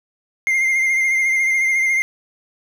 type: tone with vibrato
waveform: triangle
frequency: 2107 Hz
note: C7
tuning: 12 cents sharp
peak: -13 dBFS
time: 0.47-2.02 s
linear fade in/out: 0 ms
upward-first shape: sine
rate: 14 Hz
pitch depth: 31 cents each way
effects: none